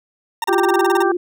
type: tone bursts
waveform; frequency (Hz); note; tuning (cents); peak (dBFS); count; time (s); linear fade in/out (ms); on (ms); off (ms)
40% pulse; 919; A#5; -25; -18; 12; 0.42-1.024; 2; 21; 32
type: harmonic tone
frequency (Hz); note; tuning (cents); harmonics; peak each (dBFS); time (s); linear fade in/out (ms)
392; G4; 0; 1 / 2 / 3 / 4; -18 / -21 / -23 / -24; 0.48-1.12; 5
type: tone with vibrato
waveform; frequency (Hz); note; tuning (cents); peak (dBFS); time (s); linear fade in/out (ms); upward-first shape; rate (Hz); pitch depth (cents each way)
sine; 349.2; F4; 0; -17; 0.49-1.17; 5; triangle; 17; 61
effects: none